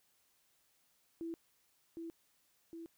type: tone with echo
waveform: sine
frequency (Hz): 331.7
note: E4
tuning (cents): +11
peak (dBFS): -39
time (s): 1.21-1.34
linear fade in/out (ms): 0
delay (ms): 760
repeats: 2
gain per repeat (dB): -3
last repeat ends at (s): 2.86
effects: white hiss -74 dBFS RMS until 2.97 s